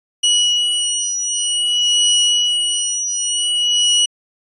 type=beating tone pair; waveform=sawtooth; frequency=2924 / 2924.53 Hz; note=F#7 / F#7; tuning=-21 / -21 cents; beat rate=0.53 Hz; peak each=-14 dBFS; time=0.23-4.06 s; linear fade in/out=10 ms; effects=resampled to 24000 Hz